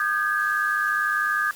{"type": "tone cluster", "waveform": "sine", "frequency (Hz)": [1219, 1569, 1669], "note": ["D#6", "G6", "G#6"], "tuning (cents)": [-36, 1, 8], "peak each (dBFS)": -25, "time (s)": [0, 1.51], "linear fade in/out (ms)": 2, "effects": ["white hiss -44 dBFS RMS until 1.55 s", "Opus 48 kbps"]}